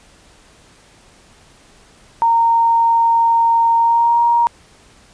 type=tone with pitch glide; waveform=sine; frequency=923 to 940.8 Hz; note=A#5 to A#5; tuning=-17 to +16 cents; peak=-10 dBFS; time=2.22-4.47 s; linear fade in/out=0 ms; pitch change=+33 cents; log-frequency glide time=3.76-4.21 s; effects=pink hiss -48 dBFS RMS until 5.13 s + resampled to 22050 Hz